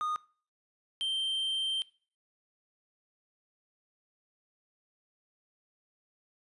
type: tone pair in turn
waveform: triangle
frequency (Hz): 1231 / 3137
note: D#6 / G7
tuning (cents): -19 / +1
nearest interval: octave + major third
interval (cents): 1620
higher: second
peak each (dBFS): -28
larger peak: neither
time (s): 0.01-0.16 / 1.01-1.82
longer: second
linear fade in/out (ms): 0
effects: noise-tail reverb RT60 0.4 s tail -20 dB re dry + resampled to 24000 Hz